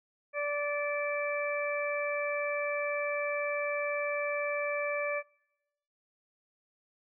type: harmonic tone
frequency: 582 Hz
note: D5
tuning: 16 cents flat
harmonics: 1 / 2 / 3 / 4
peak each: -32 / -39 / -39 / -36 dBFS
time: 0.33-5.23 s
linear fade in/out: 50 ms
effects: noise-tail reverb RT60 0.9 s tail -24 dB re dry